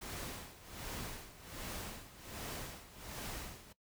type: noise with tremolo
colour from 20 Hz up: pink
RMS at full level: -43 dBFS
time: 0.01-3.73 s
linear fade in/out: 10 ms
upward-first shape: sine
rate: 1.3 Hz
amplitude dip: 80%
effects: noise-tail reverb RT60 0.1 s tail -18 dB re dry

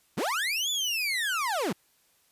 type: linear two-way sweep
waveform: 30% pulse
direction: up then down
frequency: 112.7 to 3520 to 138.6 Hz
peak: -24 dBFS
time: 0.17-1.73 s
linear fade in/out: 10 ms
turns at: 0.7 s
effects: white hiss -66 dBFS RMS until 2.31 s + resampled to 32000 Hz

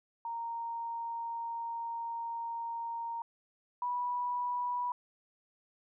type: tone pair in turn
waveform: sine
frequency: 928 / 979 Hz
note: A#5 / B5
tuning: -8 / -15 cents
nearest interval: minor second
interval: 93 cents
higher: second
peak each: -35 / -31 dBFS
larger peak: second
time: 0.25-3.22 / 3.82-4.92 s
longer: first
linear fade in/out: 2 ms
effects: none

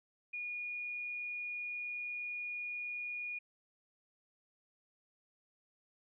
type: tone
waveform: sine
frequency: 2443 Hz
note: D#7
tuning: 32 cents flat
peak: -38 dBFS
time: 0.33-3.39 s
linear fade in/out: 10 ms
effects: none

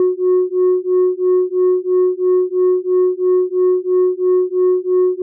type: beating tone pair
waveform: sine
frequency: 364.2 / 367.2 Hz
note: F#4 / F#4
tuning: -27 / -13 cents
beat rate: 3 Hz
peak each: -13 dBFS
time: 0-5.22 s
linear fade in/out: 2 ms
effects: tanh soft clip ceiling -8 dBFS

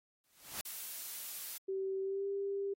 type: noise with exponential growth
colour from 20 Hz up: white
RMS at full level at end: -38 dBFS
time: 0.24-0.61 s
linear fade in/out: 0 ms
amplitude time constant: 79 ms
type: noise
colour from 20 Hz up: blue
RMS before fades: -43 dBFS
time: 0.65-1.58 s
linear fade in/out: 5 ms
type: tone with pitch glide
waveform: sine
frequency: 384.8 to 396.8 Hz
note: G4 to G4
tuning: -32 to +21 cents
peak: -34 dBFS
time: 1.68-2.74 s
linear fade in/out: 10 ms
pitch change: +53 cents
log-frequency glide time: 2.01-2.26 s
effects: AAC 48 kbps

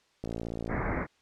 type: click train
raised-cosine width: 2 ms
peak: -22 dBFS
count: 31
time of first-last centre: 0.24-0.766 s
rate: 57 Hz
type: low-pass noise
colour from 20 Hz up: pink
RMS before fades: -31 dBFS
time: 0.68-1.07 s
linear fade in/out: 50 ms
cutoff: 2200 Hz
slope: 96 dB/octave
effects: white hiss -67 dBFS RMS until 1.21 s + low-pass 5000 Hz 12 dB/octave

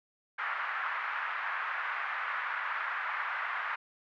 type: band-pass noise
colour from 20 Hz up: pink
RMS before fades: -35 dBFS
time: 0.38-3.76 s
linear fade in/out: 10 ms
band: 1100 to 1900 Hz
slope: 24 dB/octave
effects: none

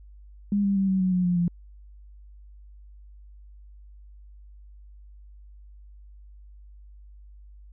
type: tone with pitch steps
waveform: sine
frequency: 202.9 / 198.38 / 193.96 / 189.64 / 185.42 / 181.29 / 177.25 / 173.3 Hz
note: G#3 / G3 / G3 / F#3 / F#3 / F#3 / F3 / F3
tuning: -40 / +21 / -18 / +43 / +4 / -35 / +26 / -13 cents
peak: -20 dBFS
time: 0.52-1.48 s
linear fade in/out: 2 ms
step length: 120 ms
effects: added 50 Hz sine -45 dBFS peak until 7.72 s

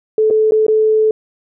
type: tone with dropouts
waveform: sine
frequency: 434.8 Hz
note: A4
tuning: 21 cents flat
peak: -9 dBFS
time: 0.18-1.11 s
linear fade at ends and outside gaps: 2 ms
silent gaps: 0.302-0.308 / 0.51-0.52 / 0.666-0.682 s
effects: none

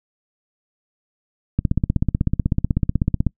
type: click train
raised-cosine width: 5 ms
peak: -5 dBFS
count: 28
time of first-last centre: 1.59-3.267 s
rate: 16.1 Hz
effects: noise-tail reverb RT60 0.1 s tail -26 dB re dry

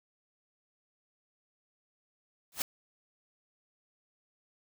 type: noise with exponential growth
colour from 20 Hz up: white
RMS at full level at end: -27 dBFS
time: 2.52-2.62 s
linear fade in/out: 1 ms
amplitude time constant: 21 ms
effects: none

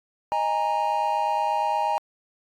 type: chord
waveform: triangle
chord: D# suspended fourth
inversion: none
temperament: equal with one note detuned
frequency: 622.3 / 823.9 / 932.3 Hz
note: D#5 / G#5 / A#5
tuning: 0 / -14 / 0 cents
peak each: -28 / -23 / -23 dBFS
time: 0.32-1.98 s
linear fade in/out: 0 ms
effects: AAC 64 kbps

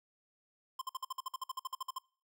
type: tone bursts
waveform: square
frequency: 1046.5 Hz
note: C6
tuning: in tune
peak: -37 dBFS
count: 16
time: 0.79-1.985 s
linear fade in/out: 5 ms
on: 25 ms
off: 53 ms
effects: noise-tail reverb RT60 0.4 s tail -24 dB re dry

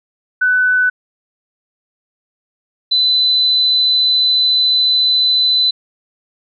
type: tone pair in turn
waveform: sine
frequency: 1499 / 4013 Hz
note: F#6 / B7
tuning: +22 / +27 cents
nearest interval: octave + perfect fourth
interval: 1705 cents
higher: second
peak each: -10 dBFS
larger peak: neither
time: 0.41-0.9 / 2.91-5.71 s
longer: second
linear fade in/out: 10 ms
effects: none

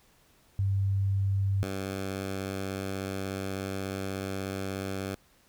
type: tone pair in turn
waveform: sine / 10% pulse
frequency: 98 / 96.54 Hz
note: G2 / G2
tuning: 0 / -26 cents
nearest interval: unison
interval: 26 cents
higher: first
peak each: -24 dBFS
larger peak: neither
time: 0.59-1.63 / 1.63-5.15 s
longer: second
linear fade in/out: 0 ms
effects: pink hiss -63 dBFS RMS until 5.48 s

